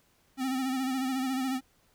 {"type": "tone with vibrato", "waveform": "square", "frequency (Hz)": 261.6, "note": "C4", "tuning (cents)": 0, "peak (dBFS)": -29, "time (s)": [0.37, 1.61], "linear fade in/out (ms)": 50, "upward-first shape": "sine", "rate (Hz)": 14, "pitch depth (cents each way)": 50, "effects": ["pink hiss -67 dBFS RMS until 1.94 s"]}